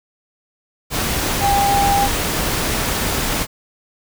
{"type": "tone in noise", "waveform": "sine", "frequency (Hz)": 801, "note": "G5", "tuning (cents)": 37, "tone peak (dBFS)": -14, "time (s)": [1.4, 2.09], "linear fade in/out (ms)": 50, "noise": "pink", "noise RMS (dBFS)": -20, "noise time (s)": [0.9, 3.47], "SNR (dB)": 3, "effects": []}